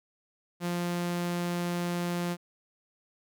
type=tone; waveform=sawtooth; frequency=174.61 Hz; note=F3; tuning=in tune; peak=-25 dBFS; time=0.6-2.37 s; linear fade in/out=50 ms; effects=none